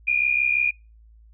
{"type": "tone pair together", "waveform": "sine", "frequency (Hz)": [2399, 2465], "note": ["D7", "D#7"], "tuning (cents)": [36, -17], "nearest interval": "unison", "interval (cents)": 47, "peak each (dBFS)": -21, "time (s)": [0.07, 0.71], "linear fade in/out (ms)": 10, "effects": ["noise-tail reverb RT60 0.3 s tail -26 dB re dry", "added 55 Hz sine -48 dBFS peak until 1.33 s"]}